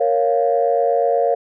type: chord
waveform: sine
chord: Bb minor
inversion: none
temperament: equal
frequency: 466.2 / 554.4 / 698.5 Hz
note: Bb4 / Db5 / F5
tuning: 0 / 0 / 0 cents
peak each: -18 dBFS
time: 0-1.35 s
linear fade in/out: 10 ms
effects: tanh soft clip ceiling -5 dBFS